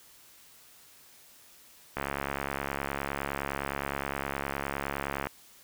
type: click train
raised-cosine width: 0.5 ms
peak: -16 dBFS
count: 231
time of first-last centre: 1.97-5.27 s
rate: 69.7 Hz
effects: white hiss -56 dBFS RMS until 5.63 s